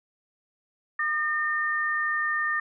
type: tone pair together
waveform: sine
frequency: 1213.4 / 1818 Hz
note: D#6 / A#6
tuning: -44 / -44 cents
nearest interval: perfect fifth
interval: 700 cents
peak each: -29 / -25 dBFS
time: 0.99-2.6 s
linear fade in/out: 5 ms
effects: none